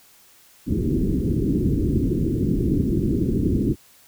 white low-pass noise, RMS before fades -21 dBFS, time 0.66-3.76 s, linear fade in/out 50 ms, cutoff 360 Hz, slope 48 dB/octave, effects white hiss -53 dBFS RMS until 4.07 s

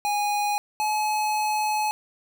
square tone pair in turn, 825 / 852.1 Hz, G#5 / G#5, -12 / +44 cents, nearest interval minor second, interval 56 cents, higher second, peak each -23 dBFS, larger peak neither, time 0.05-0.58 / 0.8-1.91 s, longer second, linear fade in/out 0 ms, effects none

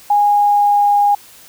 sine tone with pitch glide, 823 to 817.3 Hz, G#5 to G#5, -16 to -28 cents, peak -9 dBFS, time 0.1-1.15 s, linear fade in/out 5 ms, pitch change -12 cents, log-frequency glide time 0.22-0.96 s, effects white hiss -42 dBFS RMS until 1.48 s

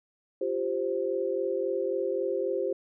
sine chord, F suspended second, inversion none, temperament just, 349.2 / 392.9 / 523.8 Hz, F4 / G4 / C5, 0 / +4 / +2 cents, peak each -33 / -30 / -30 dBFS, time 0.41-2.73 s, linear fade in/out 5 ms, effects none

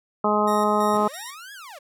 harmonic tone, 210 Hz, G#3, 19 cents sharp, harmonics 1 / 2 / 3 / 4 / 5 / 6, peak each -25 / -25 / -25 / -25 / -25 / -25 dBFS, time 0.24-1.08 s, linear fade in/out 5 ms
10% pulse tone with tremolo, 1864.7 Hz, A#6, in tune, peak -26 dBFS, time 0.47-1.35 s, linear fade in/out 10 ms, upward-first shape square, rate 3 Hz, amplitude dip 65%
sawtooth linear two-way sweep, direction up then down, 73.42 to 1700 to 520 Hz, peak -35 dBFS, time 0.93-1.79 s, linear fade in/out 10 ms, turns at 1.53 s
effects none

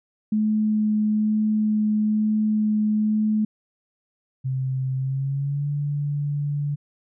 sine tone with vibrato, 213.8 Hz, A3, 49 cents flat, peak -18 dBFS, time 0.32-3.45 s, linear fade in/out 5 ms, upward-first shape sine, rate 1.1 Hz, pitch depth 8 cents each way
sine tone with pitch glide, 131.3 to 144.85 Hz, C3 to D3, +6 to -24 cents, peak -22 dBFS, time 4.44-6.76 s, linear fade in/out 20 ms, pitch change +170 cents, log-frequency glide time 4.96-5.68 s
effects none

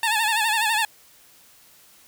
15% pulse tone with vibrato, 880 Hz, A5, in tune, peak -13 dBFS, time 0.03-0.85 s, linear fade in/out 2 ms, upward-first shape sine, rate 12 Hz, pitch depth 83 cents each way, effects white hiss -53 dBFS RMS until 2.07 s

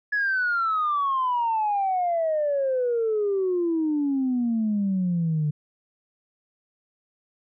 sine exponential sweep, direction down, 1702 to 146.83 Hz, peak -20 dBFS, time 0.12-5.51 s, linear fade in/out 10 ms, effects tanh soft clip ceiling -17 dBFS

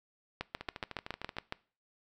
two click trains, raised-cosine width 0.3 ms, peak -19 / -24 dBFS, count 9 / 11, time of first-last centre 0.41-1.524 / 0.61-1.368 s, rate 7.18 / 13.2 Hz, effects noise-tail reverb RT60 0.4 s tail -21 dB re dry

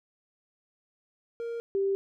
triangle / sine tone pair in turn, 466.2 / 392 Hz, A#4 / G4, 0 / 0 cents, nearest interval minor third, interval 300 cents, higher first, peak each -30 / -24 dBFS, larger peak second, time 1.4-1.6 / 1.75-1.95 s, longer neither, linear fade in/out 0 ms, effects none

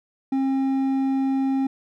triangle tone with hard clipping, 268.4 Hz, C4, 44 cents sharp, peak -21 dBFS, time 0.32-1.67 s, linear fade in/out 5 ms, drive 9 dB, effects none

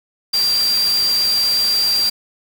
sine tone in noise, 4727 Hz, D8, 10 cents sharp, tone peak -14 dBFS, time 0.33-2.1 s, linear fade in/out 10 ms, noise white, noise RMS -26 dBFS, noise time 0.33-2.1 s, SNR +9 dB, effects none

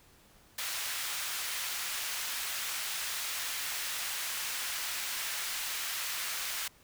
pink high-pass noise, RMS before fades -36 dBFS, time 0.58-6.68 s, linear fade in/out 5 ms, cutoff 1600 Hz, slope 12 dB/octave, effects pink hiss -61 dBFS RMS until 6.83 s

